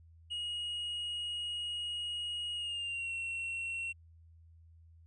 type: tone with pitch glide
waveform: triangle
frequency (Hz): 2885 to 2723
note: F#7 to F7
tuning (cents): -44 to -44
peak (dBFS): -34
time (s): 0.3-3.93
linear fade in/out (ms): 20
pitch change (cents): -100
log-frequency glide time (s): 2.55-3.12
effects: added 82 Hz sine -56 dBFS peak until 5.06 s + resampled to 24000 Hz